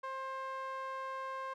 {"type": "tone with band-pass filter", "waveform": "sawtooth", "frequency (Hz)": 530, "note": "C5", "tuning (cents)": 22, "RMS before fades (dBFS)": -41, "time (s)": [0.03, 1.54], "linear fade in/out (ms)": 10, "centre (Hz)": 1100, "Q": 2.2, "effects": []}